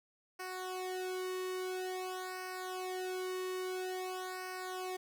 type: tone with flanger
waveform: sawtooth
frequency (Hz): 370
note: F#4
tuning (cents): 0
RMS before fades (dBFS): -40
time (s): 0.39-4.97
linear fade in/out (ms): 10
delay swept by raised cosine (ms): 0.28 to 1.26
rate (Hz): 0.49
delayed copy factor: -0.95
effects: 12-bit